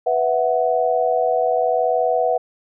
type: chord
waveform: sine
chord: B suspended fourth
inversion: none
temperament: equal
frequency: 493.9 / 659.3 / 740 Hz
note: B4 / E5 / F#5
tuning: 0 / 0 / 0 cents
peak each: -20 dBFS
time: 0.06-2.38 s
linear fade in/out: 10 ms
effects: none